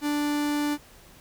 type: tone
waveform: 45% pulse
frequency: 293.7 Hz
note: D4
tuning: in tune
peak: -24 dBFS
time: 0.01-0.78 s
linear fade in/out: 50 ms
effects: pink hiss -52 dBFS RMS until 1.2 s